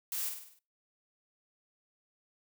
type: noise with echo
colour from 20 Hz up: blue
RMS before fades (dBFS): -36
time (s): 0.12-0.29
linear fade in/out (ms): 2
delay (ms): 50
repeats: 6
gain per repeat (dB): -5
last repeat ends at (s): 0.59
effects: noise-tail reverb RT60 0.3 s tail -21 dB re dry